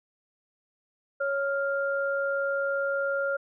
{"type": "tone pair together", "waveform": "sine", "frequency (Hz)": [554.4, 1398.6], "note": ["C#5", "F6"], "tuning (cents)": [0, 2], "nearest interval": "octave + major third", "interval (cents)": 1602, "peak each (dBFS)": [-27, -29], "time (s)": [1.2, 3.37], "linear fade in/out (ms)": 10, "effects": []}